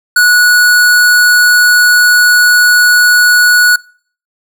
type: tone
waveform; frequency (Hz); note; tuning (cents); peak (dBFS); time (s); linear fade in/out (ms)
square; 1466; F#6; -16; -5; 0.16-3.76; 5
effects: noise-tail reverb RT60 0.5 s tail -24 dB re dry